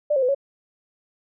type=tone with pitch steps; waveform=sine; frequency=593 / 534 / 501 / 555 Hz; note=D5 / C5 / B4 / C#5; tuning=+17 / +35 / +25 / +2 cents; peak=-17 dBFS; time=0.1-0.348 s; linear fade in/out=10 ms; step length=62 ms; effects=none